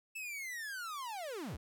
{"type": "linear sweep", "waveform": "45% pulse", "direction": "down", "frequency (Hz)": [2653, 43.65], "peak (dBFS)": -40, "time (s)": [0.15, 1.57], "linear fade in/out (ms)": 10, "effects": []}